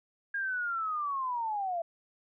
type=linear sweep; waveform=sine; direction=down; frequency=1631 to 659.3 Hz; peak=-30 dBFS; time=0.34-1.82 s; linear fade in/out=5 ms; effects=none